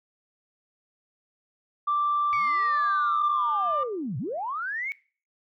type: tone with pitch glide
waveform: sine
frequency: 1174.7 to 1189.7 Hz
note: D6 to D6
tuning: 0 to +22 cents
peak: -21 dBFS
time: 1.87-3.84 s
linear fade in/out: 10 ms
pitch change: +22 cents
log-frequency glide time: 2.58-3.48 s
type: linear two-way sweep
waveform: sine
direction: down then up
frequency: 2269 to 111.1 to 2269 Hz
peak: -28 dBFS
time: 2.33-4.92 s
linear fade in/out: 0 ms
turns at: 4.18 s
effects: noise-tail reverb RT60 0.4 s tail -21 dB re dry + tanh soft clip ceiling -17 dBFS